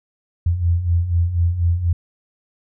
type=beating tone pair; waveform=sine; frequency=83 / 87.1 Hz; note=E2 / F2; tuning=+12 / -4 cents; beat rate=4.1 Hz; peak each=-22 / -16 dBFS; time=0.46-1.93 s; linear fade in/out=5 ms; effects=none